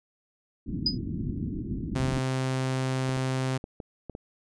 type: low-pass noise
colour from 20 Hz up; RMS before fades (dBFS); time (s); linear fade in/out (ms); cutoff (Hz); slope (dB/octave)
white; -32; 0.66-2.2; 20; 310; 48
type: tone with exponential decay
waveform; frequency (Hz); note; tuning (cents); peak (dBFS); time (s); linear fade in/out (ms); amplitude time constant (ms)
sine; 4978; D#8; 0; -18; 0.86-0.98; 5; 25
type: tone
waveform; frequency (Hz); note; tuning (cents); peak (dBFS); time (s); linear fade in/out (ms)
sawtooth; 130.81; C3; 0; -22; 1.95-3.58; 10
type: clicks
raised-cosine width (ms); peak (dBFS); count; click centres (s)
2; -24; 6; 3.092 / 3.17 / 3.641 / 3.802 / 4.097 / 4.151
effects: resampled to 22050 Hz